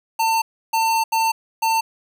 square tone bursts at uneven times, 899 Hz, A5, 37 cents sharp, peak -17 dBFS, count 4, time 0.19-0.42 / 0.73-1.04 / 1.12-1.32 / 1.62-1.81 s, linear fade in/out 10 ms, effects none

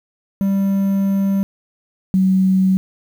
triangle / sine tone pair in turn, 196 / 188.81 Hz, G3 / F#3, 0 / +35 cents, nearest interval minor second, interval 65 cents, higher first, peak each -12 / -11 dBFS, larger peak second, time 0.41-1.43 / 2.14-2.77 s, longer first, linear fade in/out 0 ms, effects 7-bit

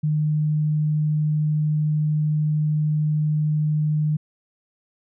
sine tone, 152.2 Hz, D#3, 38 cents flat, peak -18 dBFS, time 0.03-4.17 s, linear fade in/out 10 ms, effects none

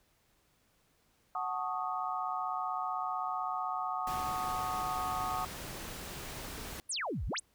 sine chord, D# half-diminished seventh, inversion first, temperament equal, 740 / 880 / 1108.7 / 1244.5 Hz, F#5 / A5 / C#6 / D#6, 0 / 0 / 0 / 0 cents, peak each -37 / -41 / -39 / -37 dBFS, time 1.35-5.45 s, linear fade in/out 2 ms
pink noise, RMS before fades -43 dBFS, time 4.07-6.8 s, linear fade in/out 0 ms
sine exponential two-way sweep, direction down then up, 11200 to 41.2 to 11200 Hz, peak -33 dBFS, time 6.89-7.4 s, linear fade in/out 10 ms, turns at 7.26 s
effects pink hiss -71 dBFS RMS until 7.54 s

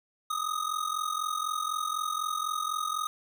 square ring-modulated tone, 1244.5 Hz, D#6, in tune, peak -27 dBFS, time 0.3-3.07 s, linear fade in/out 0 ms, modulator 22 Hz, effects none

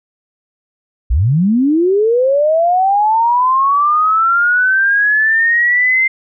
sine linear sweep, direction up, 49 to 2093 Hz, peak -9 dBFS, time 1.1-6.08 s, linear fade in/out 10 ms, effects none

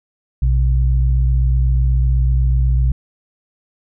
sine tone pair together, 60.66 / 128.7 Hz, B1 / C3, -30 / -28 cents, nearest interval octave + minor second, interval 1302 cents, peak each -12 / -19 dBFS, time 0.42-2.92 s, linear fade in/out 5 ms, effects none

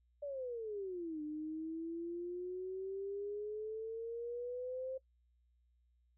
sine exponential two-way sweep, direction down then up, 587.3 to 300 to 528 Hz, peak -39 dBFS, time 0.22-4.98 s, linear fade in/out 10 ms, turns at 1.22 s, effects noise-tail reverb RT60 0.1 s tail -21 dB re dry + added 60 Hz sine -70 dBFS peak until 6.17 s

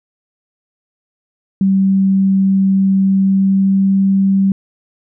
sine tone with pitch glide, 193.1 to 194.33 Hz, G3 to G3, -26 to -15 cents, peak -9 dBFS, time 1.61-4.52 s, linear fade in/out 2 ms, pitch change +11 cents, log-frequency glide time 3.12-3.96 s, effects none

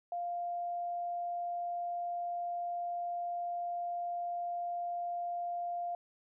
sine tone, 698.5 Hz, F5, in tune, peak -34 dBFS, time 0.12-5.95 s, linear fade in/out 2 ms, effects none

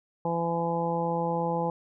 harmonic tone, 168.5 Hz, E3, 38 cents sharp, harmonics 1 / 2 / 3 / 4 / 5 / 6, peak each -31 / -36 / -30 / -39 / -30 / -38 dBFS, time 0.25-1.7 s, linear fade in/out 2 ms, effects none

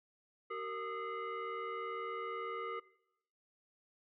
sine tone with frequency modulation, 381 Hz, G4, 49 cents flat, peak -38 dBFS, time 0.5-2.8 s, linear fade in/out 10 ms, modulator 842 Hz, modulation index 1.7, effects noise-tail reverb RT60 0.8 s tail -19 dB re dry

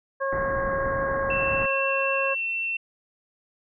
harmonic tone, 544 Hz, C#5, 33 cents flat, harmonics 1 / 2 / 3, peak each -26 / -29 / -31 dBFS, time 0.2-2.35 s, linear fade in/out 20 ms
pink low-pass noise, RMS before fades -33 dBFS, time 0.32-1.66 s, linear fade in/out 5 ms, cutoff 2000 Hz, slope 96 dB/octave
sine tone with pitch glide, 2675 to 2698 Hz, E7 to E7, +25 to +40 cents, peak -25 dBFS, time 1.3-2.77 s, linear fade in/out 5 ms, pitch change +15 cents, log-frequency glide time 1.53-1.79 s
effects none

